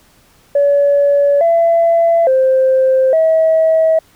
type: tone with pitch steps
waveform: sine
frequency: 569 / 672 / 524 / 643 Hz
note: C#5 / E5 / C5 / E5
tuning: +45 / +33 / +2 / -43 cents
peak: -7 dBFS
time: 0.55-3.99 s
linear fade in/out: 5 ms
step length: 860 ms
effects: tanh soft clip ceiling -4 dBFS + pink hiss -50 dBFS RMS until 4.15 s